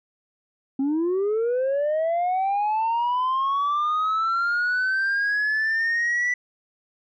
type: linear sweep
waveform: sine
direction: up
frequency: 263.2 to 1975.5 Hz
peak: -18 dBFS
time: 0.79-6.34 s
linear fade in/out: 5 ms
effects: tanh soft clip ceiling -19 dBFS